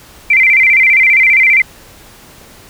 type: tone with vibrato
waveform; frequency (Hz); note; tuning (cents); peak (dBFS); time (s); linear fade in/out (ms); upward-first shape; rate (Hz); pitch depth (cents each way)
sine; 2200; C#7; -14; -5; 0.3-1.62; 5; square; 15; 110
effects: pink hiss -39 dBFS RMS until 2.69 s